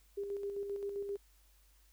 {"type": "tone with tremolo", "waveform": "sine", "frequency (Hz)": 401.6, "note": "G4", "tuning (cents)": 42, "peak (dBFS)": -35, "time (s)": [0.17, 1.17], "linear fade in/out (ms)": 10, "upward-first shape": "square", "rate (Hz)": 7.6, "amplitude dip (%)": 40, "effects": ["added 50 Hz sine -64 dBFS peak until 1.92 s", "white hiss -70 dBFS RMS until 1.92 s"]}